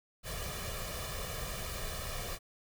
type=noise with comb filter; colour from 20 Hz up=pink; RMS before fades=-39 dBFS; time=0.23-2.39 s; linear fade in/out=50 ms; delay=1.7 ms; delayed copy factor=+0.75; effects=none